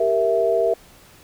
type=chord; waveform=sine; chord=E diminished; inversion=first; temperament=equal; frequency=392 / 466.2 / 659.3 Hz; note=G4 / Bb4 / E5; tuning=0 / 0 / 0 cents; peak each=-23 / -20 / -19 dBFS; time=0-0.74 s; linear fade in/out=5 ms; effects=pink hiss -49 dBFS RMS until 1.23 s

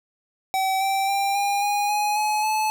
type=tone with pitch steps; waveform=square; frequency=765 / 778.4 / 792 / 805.8 / 819.9 / 834.2 / 848.8 / 863.7 Hz; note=G5 / G5 / G5 / G5 / G#5 / G#5 / G#5 / A5; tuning=-42 / -12 / +18 / +48 / -22 / +7 / +38 / -32 cents; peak=-21 dBFS; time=0.54-2.7 s; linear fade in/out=0 ms; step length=270 ms; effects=none

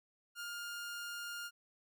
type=tone; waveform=sawtooth; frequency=1411 Hz; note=F6; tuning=17 cents sharp; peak=-38 dBFS; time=0.35-1.51 s; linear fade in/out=50 ms; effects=none

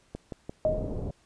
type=click train; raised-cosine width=2 ms; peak=-22 dBFS; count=4; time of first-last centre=0.15-0.667 s; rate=5.8 Hz
type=low-pass noise; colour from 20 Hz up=pink; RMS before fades=-33 dBFS; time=0.65-1.11 s; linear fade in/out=2 ms; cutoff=580 Hz; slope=24 dB/octave
type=tone with exponential decay; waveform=sine; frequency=622.3 Hz; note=D#5; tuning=in tune; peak=-19 dBFS; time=0.65-1.03 s; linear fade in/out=1 ms; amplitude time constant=82 ms
effects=pink hiss -64 dBFS RMS until 1.25 s + resampled to 22050 Hz

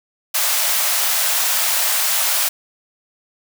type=high-pass noise; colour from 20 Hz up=white; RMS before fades=-18 dBFS; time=0.34-2.49 s; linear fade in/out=10 ms; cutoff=560 Hz; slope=48 dB/octave; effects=none

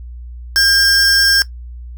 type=tone pair together; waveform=45% pulse; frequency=1604 / 5395 Hz; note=G6 / E8; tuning=+39 / +39 cents; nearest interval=octave + major sixth; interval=2100 cents; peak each=-13 dBFS; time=0.56-1.42 s; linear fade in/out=0 ms; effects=noise-tail reverb RT60 0.1 s tail -17 dB re dry + added 60 Hz sine -28 dBFS peak until 1.97 s

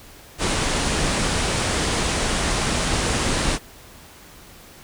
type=low-pass noise; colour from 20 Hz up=pink; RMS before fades=-22 dBFS; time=0.38-3.59 s; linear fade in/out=50 ms; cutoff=9900 Hz; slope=96 dB/octave; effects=pink hiss -45 dBFS RMS until 4.83 s

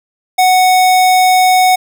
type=tone; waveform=square; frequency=740 Hz; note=F#5; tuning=in tune; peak=-7 dBFS; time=0.38-1.76 s; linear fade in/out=10 ms; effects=none

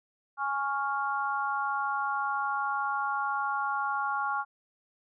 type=chord; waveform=sine; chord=Db major; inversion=second; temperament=equal; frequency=830.6 / 1108.7 / 1396.9 Hz; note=Ab5 / Db6 / F6; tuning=0 / 0 / 0 cents; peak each=-32 dBFS; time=0.37-4.45 s; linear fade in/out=50 ms; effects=none

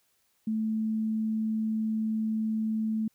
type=tone; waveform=sine; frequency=219.2 Hz; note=A3; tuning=6 cents flat; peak=-26 dBFS; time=0.47-3.08 s; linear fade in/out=5 ms; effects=white hiss -71 dBFS RMS until 3.14 s

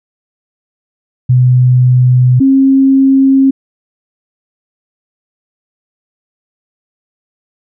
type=tone pair in turn; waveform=sine; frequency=125.9 / 269.1 Hz; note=B2 / C4; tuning=+34 / +49 cents; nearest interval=octave + minor second; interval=1315 cents; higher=second; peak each=-4 dBFS; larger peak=neither; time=1.29-2.4 / 2.4-3.51 s; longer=neither; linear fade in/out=10 ms; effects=none

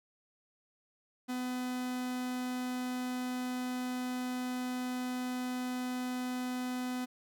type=tone; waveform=45% pulse; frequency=251.1 Hz; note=B3; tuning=29 cents sharp; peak=-34 dBFS; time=1.28-7.06 s; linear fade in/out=20 ms; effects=none

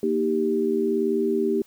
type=chord; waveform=sine; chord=Eb major; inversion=second; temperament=equal; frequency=233.1 / 311.1 / 392 Hz; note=Bb3 / Eb4 / G4; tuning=0 / 0 / 0 cents; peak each=-26 / -27 / -22 dBFS; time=0.03-1.62 s; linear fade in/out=2 ms; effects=white hiss -57 dBFS RMS until 1.66 s

